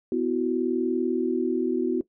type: chord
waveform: sine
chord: B suspended fourth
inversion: none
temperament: equal with one note detuned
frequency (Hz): 251.5 / 329.6 / 370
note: B3 / E4 / F#4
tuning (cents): +32 / 0 / 0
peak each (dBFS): -27 / -27 / -25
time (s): 0.12-2.01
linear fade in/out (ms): 2
effects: noise-tail reverb RT60 0.1 s tail -17 dB re dry